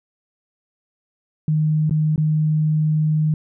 sine tone with dropouts, 154.4 Hz, D#3, 13 cents flat, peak -15 dBFS, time 1.48-3.34 s, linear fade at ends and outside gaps 2 ms, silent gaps 1.896-1.909 / 2.16-2.178 s, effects none

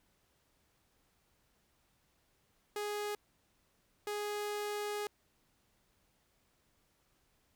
sawtooth tone bursts at uneven times, 415.3 Hz, G#4, in tune, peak -32 dBFS, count 2, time 2.76-3.15 / 4.07-5.07 s, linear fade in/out 2 ms, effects pink hiss -74 dBFS RMS until 7.55 s

